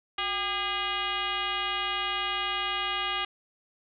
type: tone with frequency modulation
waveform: sine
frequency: 2046 Hz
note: C7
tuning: 39 cents flat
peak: -27 dBFS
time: 0.18-3.25 s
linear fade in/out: 5 ms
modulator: 420 Hz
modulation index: 3.2
effects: none

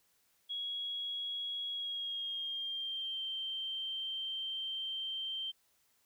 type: tone with pitch glide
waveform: sine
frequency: 3322 to 3136 Hz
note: G#7 to G7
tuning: 0 to 0 cents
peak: -36 dBFS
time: 0.49-5.52 s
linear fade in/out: 20 ms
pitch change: -100 cents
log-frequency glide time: 1.7-3.21 s
effects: white hiss -73 dBFS RMS until 6.05 s

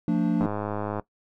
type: chord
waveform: triangle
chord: D minor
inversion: first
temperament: equal with one note detuned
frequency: 174.61 / 224.9 / 293.7 Hz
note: F3 / A3 / D4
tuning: 0 / +38 / 0 cents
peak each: -23 / -23 / -23 dBFS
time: 0.08-0.46 s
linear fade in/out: 2 ms
type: click train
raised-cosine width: 1 ms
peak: -16 dBFS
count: 62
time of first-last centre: 0.41-0.997 s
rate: 104 Hz
effects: noise-tail reverb RT60 0.1 s tail -18 dB re dry

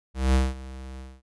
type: tone with ADSR envelope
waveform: square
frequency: 65.41 Hz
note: C2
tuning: in tune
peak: -17 dBFS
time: 0.14-1.22 s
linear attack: 200 ms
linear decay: 200 ms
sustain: -20 dB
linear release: 230 ms
effects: resampled to 24000 Hz

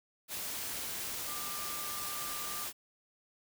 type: tone in noise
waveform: sine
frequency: 1190 Hz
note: D6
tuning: 22 cents sharp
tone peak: -44 dBFS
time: 1.25-2.68 s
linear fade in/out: 50 ms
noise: white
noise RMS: -39 dBFS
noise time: 0.28-2.73 s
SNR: -8 dB
effects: none

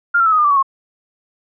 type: tone with pitch steps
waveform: sine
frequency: 1402 / 1351.1 / 1302.1 / 1254.8 / 1209.3 / 1165.4 / 1123.1 / 1082.3 Hz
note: F6 / E6 / E6 / D#6 / D#6 / D6 / C#6 / C#6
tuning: +6 / +42 / -22 / +14 / -50 / -14 / +22 / -42 cents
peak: -10 dBFS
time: 0.14-0.628 s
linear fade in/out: 10 ms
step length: 61 ms
effects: none

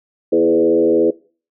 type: tone with frequency modulation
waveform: sine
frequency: 415.3 Hz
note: G#4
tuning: in tune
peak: -10 dBFS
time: 0.32-1.11 s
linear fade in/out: 10 ms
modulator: 83 Hz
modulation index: 1.4
effects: noise-tail reverb RT60 0.4 s tail -22 dB re dry

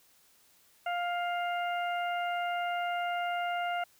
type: harmonic tone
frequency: 702 Hz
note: F5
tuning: 9 cents sharp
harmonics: 1 / 2 / 3 / 4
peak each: -31 / -37 / -41 / -43 dBFS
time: 0.86-3.84 s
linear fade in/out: 5 ms
effects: white hiss -64 dBFS RMS until 3.99 s

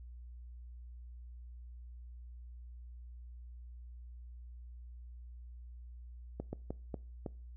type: slowing click train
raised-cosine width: 2 ms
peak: -25 dBFS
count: 5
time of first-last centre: 6.4-7.262 s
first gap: 130 ms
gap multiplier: 1.35
effects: noise-tail reverb RT60 0.4 s tail -23 dB re dry + added 60 Hz sine -47 dBFS peak until 7.56 s

